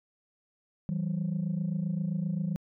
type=tone pair together; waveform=sine; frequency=163.2 / 190.83 Hz; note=E3 / G3; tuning=-17 / -46 cents; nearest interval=minor third; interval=271 cents; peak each=-29 / -30 dBFS; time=0.89-2.56 s; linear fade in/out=0 ms; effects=tanh soft clip ceiling -24 dBFS